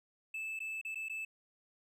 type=tone with dropouts; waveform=triangle; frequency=2626 Hz; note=E7; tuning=7 cents flat; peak=-36 dBFS; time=0.34-1.25 s; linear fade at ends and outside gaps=5 ms; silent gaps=0.592-0.602 / 0.814-0.849 / 0.947-0.955 / 1.086-1.096 s; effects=none